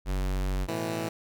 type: tone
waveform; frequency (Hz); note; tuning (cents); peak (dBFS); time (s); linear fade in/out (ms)
square; 47.13; F#1; +33; -27; 0.05-0.68; 50
type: chord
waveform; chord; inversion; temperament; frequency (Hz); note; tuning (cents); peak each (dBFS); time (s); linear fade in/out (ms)
10% pulse; A suspended second; none; equal; 110 / 123.47 / 164.81; A2 / B2 / E3; 0 / 0 / 0; -26 / -31 / -25; 0.68-1.09; 5
effects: none